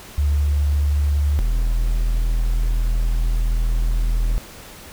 sine / triangle tone pair in turn, 72.6 / 40.75 Hz, D2 / E1, -19 / -19 cents, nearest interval minor seventh, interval 1000 cents, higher first, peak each -15 / -14 dBFS, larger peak second, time 0.18-1.39 / 1.39-4.38 s, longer second, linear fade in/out 0 ms, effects pink hiss -40 dBFS RMS until 4.92 s

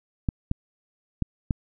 clicks, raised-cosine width 5 ms, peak -11 dBFS, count 4, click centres 0.288 / 0.514 / 1.223 / 1.508 s, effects none

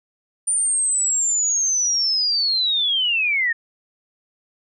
sine linear sweep, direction down, 9200 to 1800 Hz, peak -17 dBFS, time 0.47-3.53 s, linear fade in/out 10 ms, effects none

